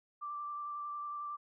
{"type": "tone with vibrato", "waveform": "sine", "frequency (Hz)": 1174.7, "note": "D6", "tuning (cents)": 0, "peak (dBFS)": -38, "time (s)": [0.21, 1.37], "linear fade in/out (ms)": 20, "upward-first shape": "square", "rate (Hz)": 11, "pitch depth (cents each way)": 10, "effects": []}